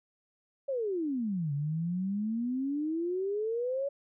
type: exponential two-way sweep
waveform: sine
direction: down then up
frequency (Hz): 568 to 139.9 to 568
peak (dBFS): -29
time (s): 0.68-3.89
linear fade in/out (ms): 10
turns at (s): 1.53
effects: none